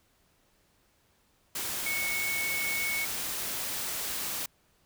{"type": "tone in noise", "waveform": "sine", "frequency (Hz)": 2210, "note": "C#7", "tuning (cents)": -6, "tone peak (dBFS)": -30, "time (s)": [1.86, 3.05], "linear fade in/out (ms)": 5, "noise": "white", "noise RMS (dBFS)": -34, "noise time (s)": [1.55, 4.46], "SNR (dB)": 1, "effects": ["pink hiss -68 dBFS RMS until 4.85 s"]}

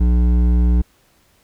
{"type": "tone with hard clipping", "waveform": "triangle", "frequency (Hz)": 59.9, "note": "A#1", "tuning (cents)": 48, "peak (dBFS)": -13, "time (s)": [0, 0.82], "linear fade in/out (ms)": 10, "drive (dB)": 14, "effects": ["pink hiss -57 dBFS RMS until 1.43 s"]}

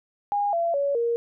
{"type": "tone with pitch steps", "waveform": "sine", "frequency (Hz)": [816, 678.3, 563.8, 468.7], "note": ["G#5", "E5", "C#5", "A#4"], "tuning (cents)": [-31, 49, 29, 9], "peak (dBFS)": -21, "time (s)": [0.32, 1.16], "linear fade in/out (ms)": 0, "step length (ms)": 210, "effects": []}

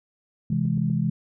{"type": "chord", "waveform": "sine", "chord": "C augmented", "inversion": "none", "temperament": "equal with one note detuned", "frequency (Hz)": [130.81, 164.81, 208.7], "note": ["C3", "E3", "G#3"], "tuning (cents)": [0, 0, 9], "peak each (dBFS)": [-26, -24, -26], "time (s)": [0.5, 1.1], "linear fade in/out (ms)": 5}
{"type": "click train", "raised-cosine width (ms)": 3, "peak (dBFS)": -29, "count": 4, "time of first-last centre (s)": [0.53, 0.9], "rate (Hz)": 8.11}
{"effects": []}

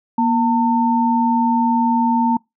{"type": "tone pair together", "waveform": "sine", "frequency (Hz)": [238.2, 900], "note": ["A#3", "A5"], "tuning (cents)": [38, 39], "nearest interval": "octave + major seventh", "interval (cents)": 2301, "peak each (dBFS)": -16, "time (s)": [0.18, 2.37], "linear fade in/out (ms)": 5, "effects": ["noise-tail reverb RT60 0.2 s tail -26 dB re dry"]}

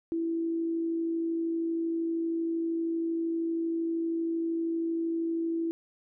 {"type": "tone with amplitude modulation", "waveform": "sine", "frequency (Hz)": 330.9, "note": "E4", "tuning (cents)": 7, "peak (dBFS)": -26, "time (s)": [0.12, 5.71], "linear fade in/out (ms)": 0, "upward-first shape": "sine", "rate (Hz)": 52.8, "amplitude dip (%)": 25, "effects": []}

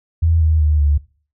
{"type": "tone with pitch steps", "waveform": "sine", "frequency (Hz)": [82.2, 78.94, 75.81, 72.81], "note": ["E2", "D#2", "D#2", "D2"], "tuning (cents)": [-4, 26, -44, -14], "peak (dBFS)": -11, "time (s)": [0.22, 0.98], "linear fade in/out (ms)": 10, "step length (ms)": 190, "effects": ["noise-tail reverb RT60 0.4 s tail -20 dB re dry"]}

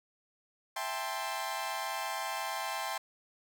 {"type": "chord", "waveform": "sawtooth", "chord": "A minor seventh", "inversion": "second", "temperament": "equal with one note detuned", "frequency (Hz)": [659.3, 791.3, 880, 1046.5], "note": ["E5", "G5", "A5", "C6"], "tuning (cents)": [0, 16, 0, 0], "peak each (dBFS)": [-38, -35, -37, -35], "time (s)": [0.76, 2.98], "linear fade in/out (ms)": 5, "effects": []}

